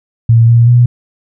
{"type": "tone with pitch steps", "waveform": "sine", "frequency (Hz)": [115.2, 117.5, 121.4], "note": ["A#2", "A#2", "B2"], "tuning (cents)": [-20, 14, -29], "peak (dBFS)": -3, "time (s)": [0.29, 0.86], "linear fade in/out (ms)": 5, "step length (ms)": 190, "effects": []}